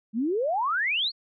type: exponential sweep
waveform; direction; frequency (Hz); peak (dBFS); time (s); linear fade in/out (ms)
sine; up; 205.9 to 4525; -23; 0.13-1.12; 50
effects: none